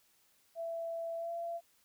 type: tone with pitch glide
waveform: sine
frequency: 666 to 678.8 Hz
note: E5 to F5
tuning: +18 to -49 cents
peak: -36 dBFS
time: 0.55-1.61 s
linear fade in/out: 50 ms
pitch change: +33 cents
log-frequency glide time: 1.17-1.32 s
effects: white hiss -70 dBFS RMS until 1.84 s